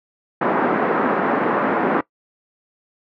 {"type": "band-pass noise", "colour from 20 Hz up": "pink", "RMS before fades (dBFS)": -19, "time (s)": [0.41, 2.01], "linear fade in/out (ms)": 5, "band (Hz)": [220, 1600], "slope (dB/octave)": 24, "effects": ["noise-tail reverb RT60 0.1 s tail -20 dB re dry"]}